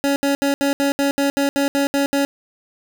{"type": "tone bursts", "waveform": "25% pulse", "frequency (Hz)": 280, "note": "C#4", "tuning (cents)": 18, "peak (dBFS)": -12, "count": 12, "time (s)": [0.04, 2.25], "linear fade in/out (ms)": 0, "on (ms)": 120, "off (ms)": 70, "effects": []}